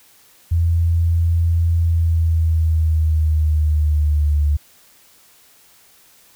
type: tone with pitch glide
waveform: sine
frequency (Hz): 84 to 73.55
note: E2 to D2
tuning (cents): +33 to +3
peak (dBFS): -13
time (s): 0.51-4.57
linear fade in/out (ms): 10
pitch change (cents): -230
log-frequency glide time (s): 1.79-4.44
effects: white hiss -51 dBFS RMS until 6.35 s